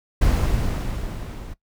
brown noise with level ramp, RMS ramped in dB -17 to -35 dBFS, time 0.21-1.54 s, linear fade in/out 10 ms, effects noise-tail reverb RT60 0.1 s tail -18 dB re dry

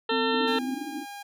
harmonic tone, 450 Hz, A4, 39 cents sharp, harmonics 1 / 2 / 3 / 4 / 6 / 7 / 8 / 9, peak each -27 / -30 / -32 / -33 / -35 / -35 / -36 / -37 dBFS, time 0.09-0.59 s, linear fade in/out 5 ms
sine tone with vibrato, 256.8 Hz, C4, 32 cents flat, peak -29 dBFS, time 0.11-0.75 s, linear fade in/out 10 ms, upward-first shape triangle, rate 7.3 Hz, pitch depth 37 cents each way
white band-pass noise, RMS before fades -36 dBFS, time 0.31-1.06 s, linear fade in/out 50 ms, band 250 to 330 Hz, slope 96 dB/octave
sawtooth tone, 810 Hz, G#5, 43 cents flat, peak -34 dBFS, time 0.47-1.23 s, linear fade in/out 10 ms
effects none

